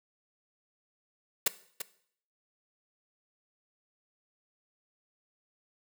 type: noise with echo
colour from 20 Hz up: white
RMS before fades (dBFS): -24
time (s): 1.46-1.48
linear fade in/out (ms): 5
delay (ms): 340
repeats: 1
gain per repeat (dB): -11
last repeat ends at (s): 1.82
effects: noise-tail reverb RT60 0.6 s tail -17 dB re dry + high-pass 200 Hz 12 dB/octave